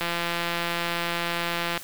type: click train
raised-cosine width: 0.3 ms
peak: -11 dBFS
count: 303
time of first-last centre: 0.01-1.776 s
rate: 171 Hz
effects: white hiss -42 dBFS RMS until 1.83 s